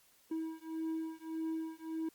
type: beating tone pair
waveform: triangle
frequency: 321 / 322.7 Hz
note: E4 / E4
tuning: -46 / -37 cents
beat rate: 1.7 Hz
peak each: -38 / -38 dBFS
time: 0.31-2.09 s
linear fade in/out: 5 ms
effects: white hiss -67 dBFS RMS until 2.14 s + Opus 48 kbps